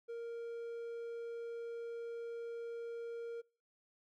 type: tone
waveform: triangle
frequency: 466.2 Hz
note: A#4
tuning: in tune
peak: -39 dBFS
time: 0.08-3.42 s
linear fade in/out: 20 ms
effects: noise-tail reverb RT60 0.4 s tail -26 dB re dry